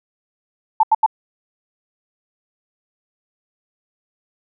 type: tone bursts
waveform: sine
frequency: 880 Hz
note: A5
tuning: in tune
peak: -9 dBFS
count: 3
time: 0.8-1.063 s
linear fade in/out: 5 ms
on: 33 ms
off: 82 ms
effects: none